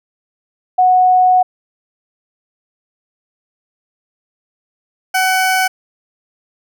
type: tone pair in turn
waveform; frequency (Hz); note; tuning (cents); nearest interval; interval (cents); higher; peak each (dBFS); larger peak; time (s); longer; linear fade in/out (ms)
sine / 20% pulse; 736 / 751.5; F#5 / F#5; -9 / +27; unison; 36; second; -7; neither; 0.78-1.43 / 5.14-5.68; first; 10
effects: none